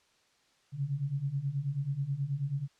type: beating tone pair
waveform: sine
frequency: 134 / 143.3 Hz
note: C3 / D3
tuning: +42 / -42 cents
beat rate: 9.3 Hz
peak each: -35 / -32 dBFS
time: 0.72-2.68 s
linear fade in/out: 50 ms
effects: white hiss -68 dBFS RMS until 2.79 s + low-pass 6000 Hz 12 dB/octave